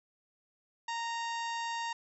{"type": "harmonic tone", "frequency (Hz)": 928, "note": "A#5", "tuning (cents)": -8, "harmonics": [1, 2, 3, 4, 5, 6, 7, 8], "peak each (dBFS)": [-35, -41, -45, -47, -49, -51, -52, -53], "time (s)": [0.88, 1.93], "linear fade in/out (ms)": 5, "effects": []}